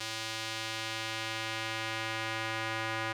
square tone with band-pass filter sweep, 111.4 Hz, A2, 22 cents sharp, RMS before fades -36 dBFS, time 0-3.13 s, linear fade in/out 10 ms, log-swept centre 4200 to 1800 Hz, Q 0.97, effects none

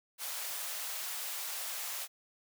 white high-pass noise, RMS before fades -39 dBFS, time 0.18-2.08 s, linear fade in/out 50 ms, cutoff 570 Hz, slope 24 dB/octave, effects none

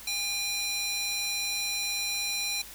square tone with high-pass filter, 809 Hz, G#5, 46 cents flat, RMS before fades -31 dBFS, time 0.07-2.62 s, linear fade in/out 5 ms, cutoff 3400 Hz, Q 1.7, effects added 50 Hz sine -56 dBFS peak until 2.74 s + white hiss -46 dBFS RMS until 2.74 s

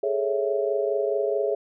sine chord, A major seventh, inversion third, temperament equal, 415.3 / 440 / 554.4 / 659.3 Hz, G#4 / A4 / C#5 / E5, 0 / 0 / 0 / 0 cents, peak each -25 / -31 / -27 / -29 dBFS, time 0.03-1.55 s, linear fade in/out 5 ms, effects none

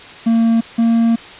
triangle tone pair in turn, 228.4 / 230 Hz, A#3 / A#3, -35 / -23 cents, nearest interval unison, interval 12 cents, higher second, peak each -8 dBFS, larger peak neither, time 0.26-0.61 / 0.78-1.16 s, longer second, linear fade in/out 10 ms, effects white hiss -35 dBFS RMS until 1.39 s + resampled to 8000 Hz

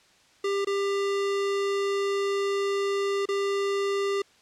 square tone with dropouts, 397.8 Hz, G4, 25 cents sharp, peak -25 dBFS, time 0.44-4.22 s, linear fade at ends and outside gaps 5 ms, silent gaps 0.648-0.67 / 3.256-3.287 s, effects white hiss -59 dBFS RMS until 4.41 s + low-pass 6000 Hz 12 dB/octave

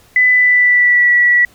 sine tone with pitch glide, 2001 to 1944 Hz, B6 to B6, +22 to -28 cents, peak -7 dBFS, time 0.16-1.45 s, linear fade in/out 2 ms, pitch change -50 cents, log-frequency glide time 0.29-1.11 s, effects pink hiss -48 dBFS RMS until 1.54 s

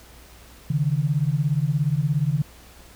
sine beating tone pair, 138.59 / 155.59 Hz, C#3 / D#3, 0 / 0 cents, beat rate 17 Hz, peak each -22 dBFS, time 0.7-2.42 s, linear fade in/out 5 ms, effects added 60 Hz sine -49 dBFS peak until 2.95 s + pink hiss -49 dBFS RMS until 2.95 s

